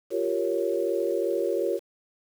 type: chord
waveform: sine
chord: G half-diminished seventh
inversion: third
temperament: equal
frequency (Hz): 349.2 / 392 / 466.2 / 554.4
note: F4 / G4 / Bb4 / Db5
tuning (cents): 0 / 0 / 0 / 0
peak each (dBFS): -29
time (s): 0.1-1.8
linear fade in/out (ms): 50
effects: 8-bit